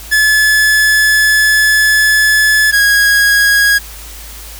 45% pulse tone pair in turn, 1720 / 1648.7 Hz, A6 / G#6, -40 / -13 cents, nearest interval minor second, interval 73 cents, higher first, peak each -7 dBFS, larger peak neither, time 0.11-2.72 / 2.72-3.79 s, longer first, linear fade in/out 20 ms, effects added 54 Hz sine -31 dBFS peak until 4.59 s + white hiss -32 dBFS RMS until 4.59 s

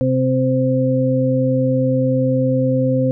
harmonic tone, 129.8 Hz, C3, 13 cents flat, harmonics 1 / 2 / 4, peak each -18 / -18 / -18 dBFS, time 0.01-3.11 s, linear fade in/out 0 ms, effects none

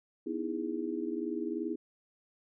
sine chord, E major seventh, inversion second, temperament just, 247.2 / 309 / 329.6 / 412 Hz, B3 / D#4 / E4 / G#4, +2 / -12 / 0 / -14 cents, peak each -39 / -38 / -36 / -39 dBFS, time 0.26-1.76 s, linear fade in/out 10 ms, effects none

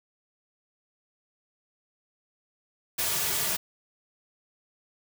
white noise with comb filter, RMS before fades -28 dBFS, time 2.98-3.57 s, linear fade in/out 10 ms, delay 3.8 ms, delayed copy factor -0.7, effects none

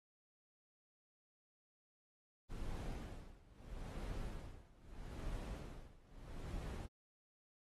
brown noise with tremolo, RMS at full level -44 dBFS, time 2.49-6.87 s, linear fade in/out 20 ms, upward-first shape sine, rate 0.78 Hz, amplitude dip 90%, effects AAC 32 kbps

